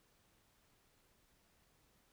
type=silence; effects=pink hiss -73 dBFS RMS until 2.12 s